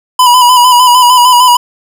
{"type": "tone with vibrato", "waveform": "square", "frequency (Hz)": 987, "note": "B5", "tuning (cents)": -1, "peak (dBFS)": -3, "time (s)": [0.19, 1.57], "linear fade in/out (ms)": 5, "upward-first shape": "square", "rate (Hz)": 6.6, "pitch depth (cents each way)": 37, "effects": []}